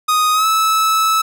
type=tone with pitch glide; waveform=45% pulse; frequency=1244.5 to 1304.1 Hz; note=D#6 to E6; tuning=0 to -19 cents; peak=-12 dBFS; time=0.08-1.22 s; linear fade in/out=10 ms; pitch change=+81 cents; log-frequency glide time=0.33-0.46 s; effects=none